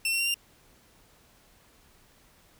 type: tone with pitch steps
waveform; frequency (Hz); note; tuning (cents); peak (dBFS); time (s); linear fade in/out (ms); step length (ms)
sawtooth; 2698 / 2728 / 2758 / 2788; E7 / F7 / F7 / F7; +40 / -41 / -22 / -4; -22; 0.05-0.342; 2; 73
effects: pink hiss -60 dBFS RMS until 2.59 s